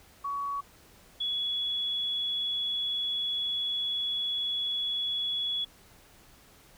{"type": "tone pair in turn", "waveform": "sine", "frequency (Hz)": [1125, 3381], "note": ["C#6", "G#7"], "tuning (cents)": [25, 30], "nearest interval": "octave + perfect fifth", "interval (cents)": 1905, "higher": "second", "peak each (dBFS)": [-30, -28], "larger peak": "second", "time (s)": [[0.24, 0.61], [1.2, 5.65]], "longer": "second", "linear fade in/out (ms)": 10, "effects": ["pink hiss -57 dBFS RMS until 6.77 s"]}